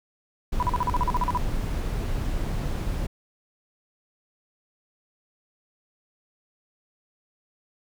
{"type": "noise", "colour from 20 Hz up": "brown", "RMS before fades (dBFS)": -27, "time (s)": [0.52, 3.07], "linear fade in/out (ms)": 10}
{"type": "tone bursts", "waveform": "sine", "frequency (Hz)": 987.8, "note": "B5", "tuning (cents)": 0, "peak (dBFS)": -21, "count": 12, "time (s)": [0.6, 1.374], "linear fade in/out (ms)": 0, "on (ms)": 26, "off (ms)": 42}
{"effects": []}